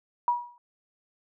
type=tone with exponential decay; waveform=sine; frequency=964 Hz; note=B5; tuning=42 cents flat; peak=-18 dBFS; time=0.28-0.58 s; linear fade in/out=1 ms; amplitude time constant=65 ms; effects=none